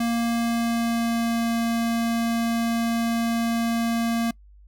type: tone with pitch glide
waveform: square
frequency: 233.1 to 231.2 Hz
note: A#3 to A#3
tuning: 0 to -14 cents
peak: -22 dBFS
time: 0-4.31 s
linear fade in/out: 5 ms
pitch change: -14 cents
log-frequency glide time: 0.35-1.54 s
effects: noise-tail reverb RT60 0.1 s tail -24 dB re dry + added 50 Hz sine -47 dBFS peak until 4.67 s